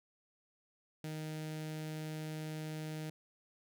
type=tone with notch filter; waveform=sawtooth; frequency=155.56 Hz; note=D#3; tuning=in tune; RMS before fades=-42 dBFS; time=1.04-3.1 s; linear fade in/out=2 ms; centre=1100 Hz; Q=1.7; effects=none